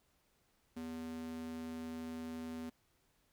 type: tone with high-pass filter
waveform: square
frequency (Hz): 81.3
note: E2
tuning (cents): -23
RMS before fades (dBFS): -44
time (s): 0.76-2.7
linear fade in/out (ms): 10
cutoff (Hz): 210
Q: 3.9
effects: pink hiss -75 dBFS RMS until 3.32 s